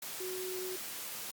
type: tone in noise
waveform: sine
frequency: 370 Hz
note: F#4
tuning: in tune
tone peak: -38 dBFS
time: 0.2-0.76 s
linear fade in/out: 5 ms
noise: white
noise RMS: -42 dBFS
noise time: 0.02-1.31 s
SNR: +1 dB
effects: high-pass 150 Hz 12 dB/octave + Opus 48 kbps